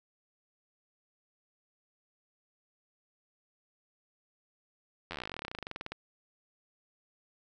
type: slowing click train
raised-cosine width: 0.3 ms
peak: -22 dBFS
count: 30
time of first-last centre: 5.11-5.92 s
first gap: 11 ms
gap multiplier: 1.06
effects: none